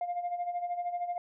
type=tone with tremolo; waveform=sine; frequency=704 Hz; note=F5; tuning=14 cents sharp; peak=-27 dBFS; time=0.01-1.18 s; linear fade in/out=2 ms; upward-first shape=sine; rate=13 Hz; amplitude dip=70%; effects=tanh soft clip ceiling -27 dBFS